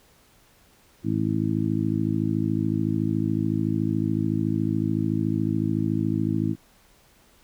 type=harmonic tone; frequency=53.8 Hz; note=A1; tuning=38 cents flat; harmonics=2 / 3 / 4 / 5 / 6; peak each=-28 / -28 / -28 / -28 / -28 dBFS; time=1.03-6.56 s; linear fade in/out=50 ms; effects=pink hiss -58 dBFS RMS until 7.43 s